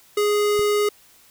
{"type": "tone", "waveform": "square", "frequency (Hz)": 415.3, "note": "G#4", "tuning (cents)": 0, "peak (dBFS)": -18, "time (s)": [0.17, 0.89], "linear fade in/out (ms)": 5}
{"type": "click", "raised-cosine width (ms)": 5, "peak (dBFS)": -23, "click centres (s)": 0.593}
{"effects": ["white hiss -53 dBFS RMS until 1.3 s"]}